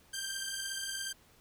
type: beating tone pair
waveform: 10% pulse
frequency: 1568 / 1585 Hz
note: G6 / G6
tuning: 0 / +19 cents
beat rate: 17 Hz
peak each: -31 / -30 dBFS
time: 0.13-1.13 s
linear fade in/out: 10 ms
effects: pink hiss -63 dBFS RMS until 1.4 s